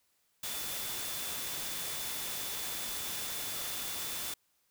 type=tone in noise; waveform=sine; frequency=3500 Hz; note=A7; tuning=10 cents flat; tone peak=-46 dBFS; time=0.43-4.34 s; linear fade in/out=5 ms; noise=white; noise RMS=-38 dBFS; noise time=0.43-4.34 s; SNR=-11 dB; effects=white hiss -74 dBFS RMS until 4.7 s